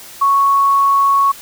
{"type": "tone", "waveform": "sine", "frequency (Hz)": 1108.7, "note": "C#6", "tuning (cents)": 0, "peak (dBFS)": -9, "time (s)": [0.21, 1.32], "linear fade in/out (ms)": 10, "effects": ["white hiss -36 dBFS RMS until 1.41 s"]}